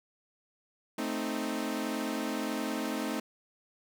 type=chord; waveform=sawtooth; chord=A diminished; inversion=none; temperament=equal; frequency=220 / 261.6 / 311.1 Hz; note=A3 / C4 / Eb4; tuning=0 / 0 / 0 cents; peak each=-32 dBFS; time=0.98-3.2 s; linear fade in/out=5 ms; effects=none